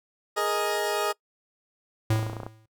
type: chord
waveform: 20% pulse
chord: Ab suspended second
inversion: none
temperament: equal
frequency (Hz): 415.3 / 466.2 / 622.3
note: Ab4 / Bb4 / Eb5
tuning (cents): 0 / 0 / 0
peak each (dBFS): -23 / -27 / -24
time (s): 0.36-1.13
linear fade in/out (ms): 20
type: tone with exponential decay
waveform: square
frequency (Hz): 110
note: A2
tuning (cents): 0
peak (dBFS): -20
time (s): 2.1-2.66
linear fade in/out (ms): 5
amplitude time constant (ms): 120
type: clicks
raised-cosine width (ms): 1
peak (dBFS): -21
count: 11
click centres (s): 2.128 / 2.159 / 2.193 / 2.229 / 2.266 / 2.298 / 2.332 / 2.367 / 2.402 / 2.433 / 2.465
effects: noise-tail reverb RT60 0.1 s tail -23 dB re dry